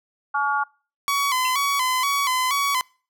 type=harmonic tone; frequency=283.8 Hz; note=C#4; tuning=41 cents sharp; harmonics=3 / 4 / 5; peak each=-24 / -24 / -24 dBFS; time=0.34-0.64 s; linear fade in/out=10 ms
type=tone with vibrato; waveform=sawtooth; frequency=1072 Hz; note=C6; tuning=42 cents sharp; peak=-16 dBFS; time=1.08-2.81 s; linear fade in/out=0 ms; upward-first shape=square; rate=2.1 Hz; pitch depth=86 cents each way
type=tone with exponential decay; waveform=triangle; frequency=2700 Hz; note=E7; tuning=41 cents sharp; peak=-21 dBFS; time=1.45-1.55 s; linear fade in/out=1 ms; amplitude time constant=20 ms
effects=noise-tail reverb RT60 0.4 s tail -26 dB re dry